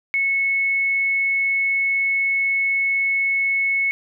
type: tone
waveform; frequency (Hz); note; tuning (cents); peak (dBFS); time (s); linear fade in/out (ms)
sine; 2199; C#7; -14; -17; 0.14-3.91; 0
effects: none